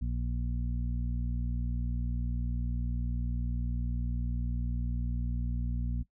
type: harmonic tone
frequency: 60 Hz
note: B1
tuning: 49 cents flat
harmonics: 1 / 2 / 3 / 4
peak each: -31 / -37 / -42 / -42 dBFS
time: 0.01-6.03 s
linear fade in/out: 10 ms
effects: noise-tail reverb RT60 0.1 s tail -18 dB re dry